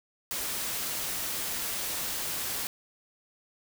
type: noise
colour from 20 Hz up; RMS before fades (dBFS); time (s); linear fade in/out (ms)
white; -33; 0.31-2.67; 0
effects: none